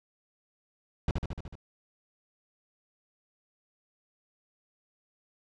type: noise with echo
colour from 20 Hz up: brown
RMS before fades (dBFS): -26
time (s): 1.08-1.11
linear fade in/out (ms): 2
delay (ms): 74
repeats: 6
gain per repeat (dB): -3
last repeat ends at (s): 1.554
effects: low-pass 5000 Hz 12 dB/octave